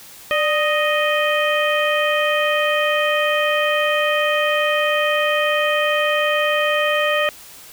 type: harmonic tone with a mistuned harmonic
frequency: 622.3 Hz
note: D#5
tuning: in tune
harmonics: 1 / 2 / 3 / 4 / 5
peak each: -19 / -23 / -22 / -24 / -26 dBFS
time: 0.31-7.29 s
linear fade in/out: 0 ms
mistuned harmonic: 1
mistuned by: -80 cents
effects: white hiss -41 dBFS RMS until 7.72 s